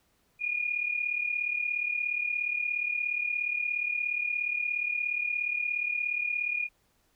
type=tone pair together; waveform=sine; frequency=2432 / 2469 Hz; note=D#7 / D#7; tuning=-40 / -14 cents; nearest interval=unison; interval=26 cents; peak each=-29 / -33 dBFS; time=0.39-6.69 s; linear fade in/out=50 ms; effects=pink hiss -70 dBFS RMS until 7.15 s